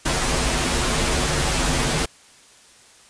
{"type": "noise with comb filter", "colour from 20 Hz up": "pink", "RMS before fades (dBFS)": -21, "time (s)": [0.05, 2.06], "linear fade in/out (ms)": 10, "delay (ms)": 10, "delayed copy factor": -0.85, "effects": ["white hiss -50 dBFS RMS until 3.09 s", "resampled to 22050 Hz"]}